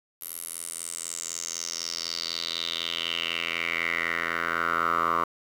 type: tone with band-pass filter sweep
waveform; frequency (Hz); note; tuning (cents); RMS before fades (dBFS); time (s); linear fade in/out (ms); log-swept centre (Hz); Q
10% pulse; 84; E2; +33; -30; 0.21-5.24; 5; 12000 to 1100; 5
effects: 8-bit